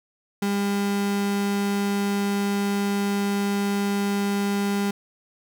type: tone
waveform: 35% pulse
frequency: 201 Hz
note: G3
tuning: 44 cents sharp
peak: -20 dBFS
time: 0.42-4.91 s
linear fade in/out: 5 ms
effects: none